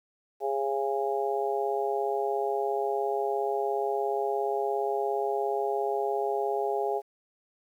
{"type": "harmonic tone", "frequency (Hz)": 137.1, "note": "C#3", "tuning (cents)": -19, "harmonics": [3, 4, 5, 6], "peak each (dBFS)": [-29, -35, -32, -32], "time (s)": [0.4, 7.02], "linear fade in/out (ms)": 50, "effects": ["10-bit"]}